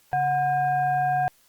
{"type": "tone with frequency modulation", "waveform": "sine", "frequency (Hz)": 733, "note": "F#5", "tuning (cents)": -16, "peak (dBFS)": -20, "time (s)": [0.13, 1.28], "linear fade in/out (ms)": 0, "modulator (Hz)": 873, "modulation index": 0.53, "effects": ["white hiss -60 dBFS RMS until 1.48 s", "Opus 48 kbps"]}